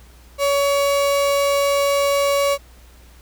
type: tone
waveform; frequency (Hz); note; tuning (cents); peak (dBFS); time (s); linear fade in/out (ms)
35% pulse; 563; C#5; +27; -14; 0.38-2.58; 50
effects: added 60 Hz sine -44 dBFS peak until 3.21 s + pink hiss -51 dBFS RMS until 3.21 s